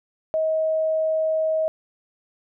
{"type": "tone", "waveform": "sine", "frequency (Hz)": 634, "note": "D#5", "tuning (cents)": 32, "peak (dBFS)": -19, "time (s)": [0.34, 1.68], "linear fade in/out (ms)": 0, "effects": []}